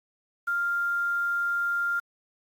sine tone with quantisation, 1396.9 Hz, F6, in tune, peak -24 dBFS, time 0.47-2 s, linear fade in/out 10 ms, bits 8, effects AAC 64 kbps

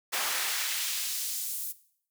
pink noise with high-pass filter sweep, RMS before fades -32 dBFS, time 0.12-1.73 s, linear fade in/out 20 ms, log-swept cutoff 820 to 11000 Hz, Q 0.73, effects noise-tail reverb RT60 0.6 s tail -17 dB re dry

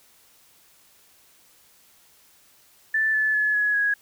sine tone with pitch steps, 1760 / 1734.8 / 1709.9 / 1685.4 / 1661.2 Hz, A6 / A6 / A6 / G#6 / G#6, 0 / -25 / -50 / +25 / 0 cents, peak -19 dBFS, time 2.94-3.94 s, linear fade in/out 5 ms, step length 200 ms, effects white hiss -57 dBFS RMS until 4.01 s

